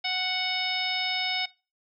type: harmonic tone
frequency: 740 Hz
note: F#5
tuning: in tune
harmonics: 1 / 2 / 3 / 4 / 5 / 6 / 7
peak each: -34 / -41 / -31 / -34 / -32 / -41 / -33 dBFS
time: 0.04-1.46 s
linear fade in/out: 10 ms
effects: noise-tail reverb RT60 0.3 s tail -21 dB re dry